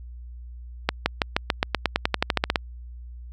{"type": "accelerating click train", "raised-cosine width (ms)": 0.3, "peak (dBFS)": -3, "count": 17, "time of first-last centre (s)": [0.89, 2.558], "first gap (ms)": 170, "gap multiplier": 0.93, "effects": ["added 60 Hz sine -37 dBFS peak until 3.32 s"]}